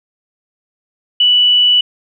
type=tone; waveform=sine; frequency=2960 Hz; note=F#7; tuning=in tune; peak=-7 dBFS; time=1.2-1.81 s; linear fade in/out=5 ms; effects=none